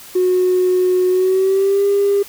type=tone with pitch glide; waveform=triangle; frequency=365.8 to 401.2 Hz; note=F#4 to G4; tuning=-20 to +40 cents; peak=-8 dBFS; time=0.15-2.23 s; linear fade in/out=10 ms; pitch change=+160 cents; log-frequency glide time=1.09-1.85 s; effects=tanh soft clip ceiling -9 dBFS + white hiss -38 dBFS RMS until 2.28 s